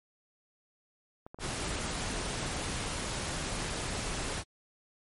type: clicks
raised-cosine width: 1 ms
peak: -30 dBFS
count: 6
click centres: 1.265 / 1.345 / 1.388 / 1.463 / 1.611 / 1.713 s
type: noise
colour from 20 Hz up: pink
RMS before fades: -35 dBFS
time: 1.39-4.44 s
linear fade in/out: 50 ms
effects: MP3 48 kbps